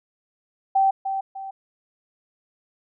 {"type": "tone with echo", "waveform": "sine", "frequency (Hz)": 776, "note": "G5", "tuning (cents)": -18, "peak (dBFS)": -15, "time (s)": [0.75, 0.91], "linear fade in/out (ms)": 10, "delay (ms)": 300, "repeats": 2, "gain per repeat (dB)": -8, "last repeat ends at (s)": 1.51, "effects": []}